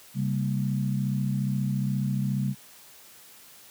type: tone cluster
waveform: sine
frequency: 135.1 / 197.5 / 232 Hz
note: C#3 / G3 / A#3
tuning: -44 / +13 / -8 cents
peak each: -26 / -28 / -35 dBFS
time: 0.14-2.55 s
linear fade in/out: 50 ms
effects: white hiss -51 dBFS RMS until 3.7 s + high-pass 80 Hz 12 dB/octave